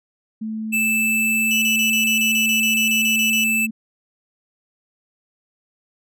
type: tone with pitch glide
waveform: sine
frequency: 219 to 221.2 Hz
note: A3 to A3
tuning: -8 to +9 cents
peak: -24 dBFS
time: 0.41-3.71 s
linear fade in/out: 10 ms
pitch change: +17 cents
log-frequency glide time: 0.76-1.59 s
type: tone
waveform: square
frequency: 2637 Hz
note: E7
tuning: in tune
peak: -18 dBFS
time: 0.72-3.67 s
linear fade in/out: 20 ms
type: tone bursts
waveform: 35% pulse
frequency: 2960 Hz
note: F#7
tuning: in tune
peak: -20 dBFS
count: 14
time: 1.51-3.44 s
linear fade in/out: 2 ms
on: 110 ms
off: 30 ms
effects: none